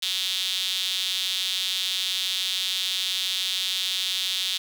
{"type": "tone with high-pass filter", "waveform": "sawtooth", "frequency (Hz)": 187, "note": "F#3", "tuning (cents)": 19, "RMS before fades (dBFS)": -27, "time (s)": [0.02, 4.58], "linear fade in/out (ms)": 10, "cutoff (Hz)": 3500, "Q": 5.1, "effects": ["8-bit"]}